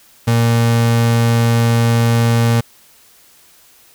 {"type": "tone", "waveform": "35% pulse", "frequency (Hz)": 116.54, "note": "A#2", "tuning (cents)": 0, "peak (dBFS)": -9, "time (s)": [0.27, 2.61], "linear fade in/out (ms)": 10, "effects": ["white hiss -48 dBFS RMS until 3.94 s"]}